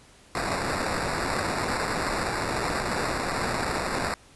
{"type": "noise with sample-and-hold", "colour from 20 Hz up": "white", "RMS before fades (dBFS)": -28, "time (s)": [0.35, 4.14], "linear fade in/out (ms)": 2, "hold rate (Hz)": 3150, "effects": ["pink hiss -54 dBFS RMS until 4.35 s", "resampled to 24000 Hz"]}